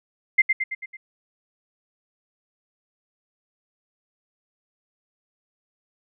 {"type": "tone with echo", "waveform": "sine", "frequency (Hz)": 2093, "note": "C7", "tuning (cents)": 0, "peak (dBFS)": -11, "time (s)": [0.38, 0.42], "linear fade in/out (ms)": 10, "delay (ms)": 110, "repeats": 5, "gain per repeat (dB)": -5, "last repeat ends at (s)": 0.97, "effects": []}